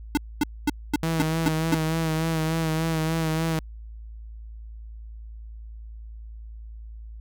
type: tone bursts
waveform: square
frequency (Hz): 295.1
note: D4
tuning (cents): +8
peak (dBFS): -19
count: 7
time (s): 0.15-1.744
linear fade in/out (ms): 0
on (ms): 22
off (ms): 240
type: tone with vibrato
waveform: sawtooth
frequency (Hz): 160.8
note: E3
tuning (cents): -43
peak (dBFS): -19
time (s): 1.03-3.59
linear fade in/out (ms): 0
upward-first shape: sine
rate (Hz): 3.4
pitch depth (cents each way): 36
effects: added 55 Hz sine -37 dBFS peak until 7.2 s